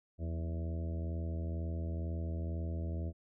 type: harmonic tone with a mistuned harmonic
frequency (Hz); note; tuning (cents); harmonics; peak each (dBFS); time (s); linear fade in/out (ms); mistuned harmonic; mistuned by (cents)
82.1; E2; -6; 1 / 2 / 3 / 4 / 5 / 6 / 7 / 8; -35 / -44 / -49 / -48 / -54 / -55 / -53 / -53; 0.18-3.13; 50; 2; +86
effects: none